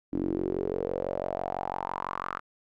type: tone with band-pass filter sweep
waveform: sawtooth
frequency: 45.97 Hz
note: F#1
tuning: 10 cents flat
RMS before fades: -32 dBFS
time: 0.12-2.4 s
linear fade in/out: 20 ms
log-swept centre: 290 to 1300 Hz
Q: 5.4
effects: none